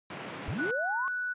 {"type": "band-pass noise", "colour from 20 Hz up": "pink", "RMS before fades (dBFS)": -41, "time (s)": [0.1, 0.71], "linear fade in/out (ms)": 2, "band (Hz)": [140, 3000], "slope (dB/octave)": 24}
{"type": "linear sweep", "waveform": "sine", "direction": "up", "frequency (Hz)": [65.1, 1108.7], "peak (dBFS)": -31, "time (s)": [0.48, 1.08], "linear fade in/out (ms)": 0}
{"type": "tone", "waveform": "sine", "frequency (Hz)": 1480, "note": "F#6", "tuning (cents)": 0, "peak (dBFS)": -30, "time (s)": [0.58, 1.34], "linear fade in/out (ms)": 20}
{"effects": ["resampled to 8000 Hz"]}